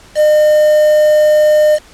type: tone with quantisation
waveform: triangle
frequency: 607 Hz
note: D#5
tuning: 43 cents flat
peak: -4 dBFS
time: 0.15-1.79 s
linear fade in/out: 50 ms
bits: 4
effects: pink hiss -41 dBFS RMS until 1.93 s + low-pass 9000 Hz 12 dB/octave